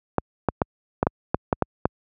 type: clicks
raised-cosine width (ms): 1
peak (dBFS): -4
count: 9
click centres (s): 0.183 / 0.487 / 0.618 / 1.029 / 1.069 / 1.345 / 1.528 / 1.623 / 1.855
effects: high-pass 60 Hz 12 dB/octave